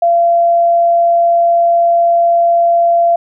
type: tone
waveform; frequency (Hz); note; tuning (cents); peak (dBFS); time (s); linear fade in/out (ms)
sine; 684; F5; -36; -7; 0.02-3.16; 5
effects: none